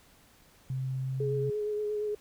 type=tone with pitch glide; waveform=sine; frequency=131.2 to 132.11 Hz; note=C3 to C3; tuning=+5 to +17 cents; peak=-30 dBFS; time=0.7-1.5 s; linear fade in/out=2 ms; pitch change=+12 cents; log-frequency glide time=0.98-1.18 s
type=tone with vibrato; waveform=sine; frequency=420.6 Hz; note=G#4; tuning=22 cents sharp; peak=-29 dBFS; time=1.2-2.15 s; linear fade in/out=5 ms; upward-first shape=sine; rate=8.6 Hz; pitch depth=19 cents each way
effects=pink hiss -60 dBFS RMS until 2.2 s

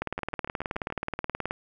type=two click trains; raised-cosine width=0.5 ms; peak=-24 / -14 dBFS; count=6 / 29; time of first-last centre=0.19-0.902 / 0.02-1.509 s; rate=7.02 / 18.8 Hz; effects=none

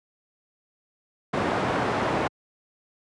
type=low-pass noise; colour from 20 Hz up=white; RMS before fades=-25 dBFS; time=1.33-2.28 s; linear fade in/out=10 ms; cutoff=1000 Hz; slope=12 dB/octave; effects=high-pass 100 Hz 12 dB/octave + resampled to 22050 Hz

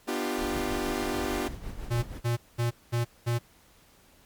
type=chord; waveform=sawtooth; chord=G dominant seventh; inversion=first; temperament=equal with one note detuned; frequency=246.9 / 299.7 / 349.2 / 392 Hz; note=B3 / D4 / F4 / G4; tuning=0 / +35 / 0 / 0 cents; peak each=-30 dBFS; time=0.07-1.49 s; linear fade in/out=20 ms
type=noise with tremolo; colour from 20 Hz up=brown; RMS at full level=-35 dBFS; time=0.37-2.22 s; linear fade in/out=50 ms; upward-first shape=sine; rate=6.3 Hz; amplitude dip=60%
type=tone bursts; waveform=square; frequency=118.7 Hz; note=A#2; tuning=32 cents sharp; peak=-25 dBFS; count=5; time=1.9-3.39 s; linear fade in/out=20 ms; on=130 ms; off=210 ms
effects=pink hiss -59 dBFS RMS until 4.25 s + MP3 96 kbps

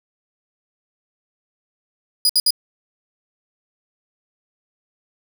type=tone bursts; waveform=sawtooth; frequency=4921 Hz; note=D#8; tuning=20 cents flat; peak=-10 dBFS; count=3; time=2.25-2.506 s; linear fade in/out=2 ms; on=44 ms; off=62 ms; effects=none

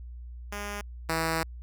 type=tone pair in turn; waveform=5% pulse; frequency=204.7 / 162.47 Hz; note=G#3 / E3; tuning=-25 / -25 cents; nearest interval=major third; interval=400 cents; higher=first; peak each=-23 / -15 dBFS; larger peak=second; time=0.52-0.81 / 1.09-1.43 s; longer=second; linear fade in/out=2 ms; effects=added 60 Hz sine -39 dBFS peak until 1.62 s

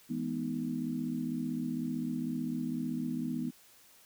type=chord; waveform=sine; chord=E major seventh; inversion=none; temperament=equal with one note detuned; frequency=164.81 / 211.2 / 246.9 / 311.1 Hz; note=E3 / G#3 / B3 / D#4; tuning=0 / +29 / 0 / 0 cents; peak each=-40 / -40 / -34 / -40 dBFS; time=0.09-3.51 s; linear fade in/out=20 ms; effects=white hiss -60 dBFS RMS until 4.05 s

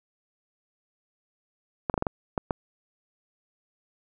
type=clicks; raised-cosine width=1 ms; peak=-11 dBFS; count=7; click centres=1.898 / 1.941 / 1.978 / 2.024 / 2.068 / 2.378 / 2.508 s; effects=none

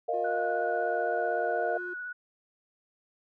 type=chord; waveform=sine; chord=Bb suspended fourth; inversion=none; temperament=just; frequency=466.2 / 621.6 / 699.2 Hz; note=Bb4 / Eb5 / F5; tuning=0 / -2 / +2 cents; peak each=-32 / -32 / -30 dBFS; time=0.08-1.78 s; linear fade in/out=10 ms
type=tone; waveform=triangle; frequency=357.3 Hz; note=F4; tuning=40 cents sharp; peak=-36 dBFS; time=0.13-1.94 s; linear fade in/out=10 ms
type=tone with vibrato; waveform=sine; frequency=1469 Hz; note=F#6; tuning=13 cents flat; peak=-35 dBFS; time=0.24-2.13 s; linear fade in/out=10 ms; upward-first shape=sine; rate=16 Hz; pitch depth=17 cents each way
effects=none

